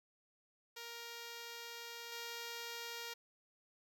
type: tone with level steps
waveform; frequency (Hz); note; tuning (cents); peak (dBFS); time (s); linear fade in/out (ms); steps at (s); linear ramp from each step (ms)
5% pulse; 468.3; A#4; +8; -35 / -32; 0.76-3.14; 10; 2.12; 2
effects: none